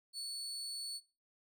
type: tone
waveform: 35% pulse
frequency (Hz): 4435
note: C#8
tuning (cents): 0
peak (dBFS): -38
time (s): 0.13-1.01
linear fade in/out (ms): 50
effects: noise-tail reverb RT60 0.3 s tail -19 dB re dry